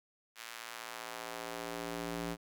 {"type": "tone with high-pass filter sweep", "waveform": "square", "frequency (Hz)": 57.5, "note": "A#1", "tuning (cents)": -23, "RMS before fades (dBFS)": -42, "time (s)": [0.35, 2.37], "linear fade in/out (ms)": 50, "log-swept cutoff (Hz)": [1800, 180], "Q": 0.81, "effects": []}